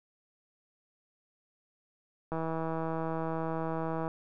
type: click train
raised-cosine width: 1 ms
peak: -21 dBFS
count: 286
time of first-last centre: 2.32-4.079 s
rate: 162 Hz
effects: none